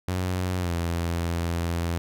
sawtooth tone with pitch glide, 91.5 to 84.88 Hz, F#2 to F2, -19 to -49 cents, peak -21 dBFS, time 0.08-1.98 s, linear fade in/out 0 ms, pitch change -130 cents, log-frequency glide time 0.57-0.73 s, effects none

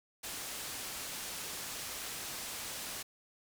white low-pass noise, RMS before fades -42 dBFS, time 0.23-3.03 s, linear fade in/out 10 ms, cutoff 11000 Hz, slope 12 dB/octave, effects none

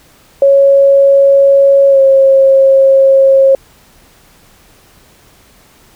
sine tone with pitch glide, 553 to 540.1 Hz, C#5 to C#5, -4 to -45 cents, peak -3 dBFS, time 0.42-3.55 s, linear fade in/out 2 ms, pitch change -41 cents, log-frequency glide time 1.89-2 s, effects pink hiss -45 dBFS RMS until 5.95 s

